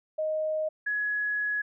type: tone pair in turn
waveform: sine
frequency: 623 / 1682.5 Hz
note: D#5 / G#6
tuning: +2 / +22 cents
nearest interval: octave + perfect fourth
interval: 1720 cents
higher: second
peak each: -26 dBFS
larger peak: neither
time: 0.18-0.69 / 0.86-1.62 s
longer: second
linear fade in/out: 10 ms
effects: none